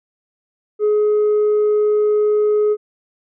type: tone with tanh clipping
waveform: sine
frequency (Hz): 421.2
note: G#4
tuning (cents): +24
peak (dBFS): -13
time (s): 0.79-2.77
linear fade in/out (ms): 50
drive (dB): 1
effects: none